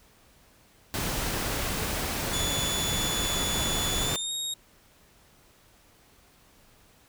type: noise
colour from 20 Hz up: pink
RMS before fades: -30 dBFS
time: 0.94-4.16 s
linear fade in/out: 0 ms
type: tone with pitch glide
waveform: 25% pulse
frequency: 3459 to 3750 Hz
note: A7 to A#7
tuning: -30 to +10 cents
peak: -25 dBFS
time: 2.33-4.54 s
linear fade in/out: 5 ms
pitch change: +140 cents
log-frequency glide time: 4-4.32 s
effects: pink hiss -59 dBFS RMS until 7.08 s